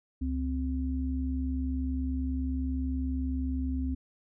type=tone pair together; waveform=sine; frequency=69.71 / 260 Hz; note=C#2 / C4; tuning=+10 / -11 cents; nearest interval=octave + major seventh; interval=2279 cents; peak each=-30 / -32 dBFS; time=0.21-3.95 s; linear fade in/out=10 ms; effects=none